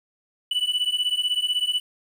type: beating tone pair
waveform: triangle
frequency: 2961 / 2977 Hz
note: F#7 / F#7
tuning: +1 / +10 cents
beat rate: 16 Hz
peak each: -23 dBFS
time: 0.51-1.8 s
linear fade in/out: 5 ms
effects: 9-bit